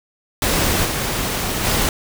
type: noise with level steps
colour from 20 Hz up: pink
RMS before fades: -18 / -22 / -18 dBFS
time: 0.42-1.89 s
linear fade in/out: 2 ms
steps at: 0.84 / 1.63 s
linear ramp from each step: 20 ms
effects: none